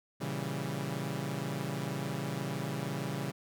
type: chord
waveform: sawtooth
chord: A# diminished seventh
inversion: none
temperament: equal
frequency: 116.54 / 138.59 / 164.81 / 196 Hz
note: A#2 / C#3 / E3 / G3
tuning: 0 / 0 / 0 / 0 cents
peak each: -39 / -33 / -36 / -36 dBFS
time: 0.2-3.32 s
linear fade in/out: 20 ms
effects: none